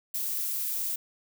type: noise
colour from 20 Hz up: violet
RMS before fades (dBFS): -31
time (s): 0.14-0.96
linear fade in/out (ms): 5
effects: none